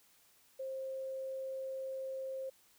sine tone, 530 Hz, C5, 22 cents sharp, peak -38 dBFS, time 0.59-2.5 s, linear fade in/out 10 ms, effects white hiss -67 dBFS RMS until 2.78 s

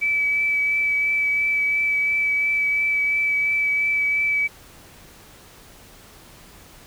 sine tone with vibrato, 2299 Hz, D7, 37 cents flat, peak -18 dBFS, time 0.01-4.48 s, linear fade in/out 20 ms, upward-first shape triangle, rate 2.9 Hz, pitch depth 15 cents each way, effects pink hiss -47 dBFS RMS until 6.86 s

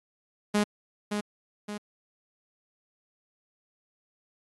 sawtooth tone with echo, 207.7 Hz, G#3, in tune, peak -18 dBFS, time 0.54-0.64 s, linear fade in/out 10 ms, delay 570 ms, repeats 2, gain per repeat -6 dB, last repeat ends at 1.78 s, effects AAC 32 kbps

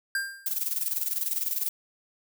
square tone with exponential decay, 1594 Hz, G6, 28 cents sharp, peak -24 dBFS, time 0.15-0.58 s, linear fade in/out 2 ms, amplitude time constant 92 ms
violet noise with tremolo, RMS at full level -27 dBFS, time 0.46-1.69 s, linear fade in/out 2 ms, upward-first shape square, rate 20 Hz, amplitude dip 65%
effects none

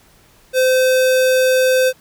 square tone, 515 Hz, C5, 28 cents flat, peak -12 dBFS, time 0.53-1.93 s, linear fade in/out 50 ms, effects pink hiss -51 dBFS RMS until 2 s

